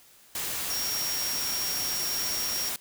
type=tone in noise; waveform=sine; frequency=5590 Hz; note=F8; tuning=1 cent sharp; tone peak=-30 dBFS; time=0.7-2.69 s; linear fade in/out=2 ms; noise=white; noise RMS=-32 dBFS; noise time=0.35-2.76 s; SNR=-1 dB; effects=white hiss -56 dBFS RMS until 2.8 s